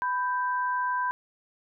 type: tone pair together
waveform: sine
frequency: 995.5 / 1568 Hz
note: B5 / G6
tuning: +14 / 0 cents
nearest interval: minor sixth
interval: 786 cents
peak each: -26 / -31 dBFS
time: 0.02-1.11 s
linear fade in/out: 0 ms
effects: none